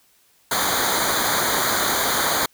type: noise with comb filter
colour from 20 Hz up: pink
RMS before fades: -21 dBFS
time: 0.51-2.46 s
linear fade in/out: 5 ms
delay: 0.37 ms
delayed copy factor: -1
effects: white hiss -59 dBFS RMS until 2.53 s